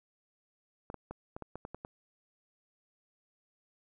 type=clicks; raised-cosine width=1 ms; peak=-27 dBFS; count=9; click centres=0.901 / 0.943 / 1.11 / 1.365 / 1.423 / 1.556 / 1.651 / 1.746 / 1.849 s; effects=none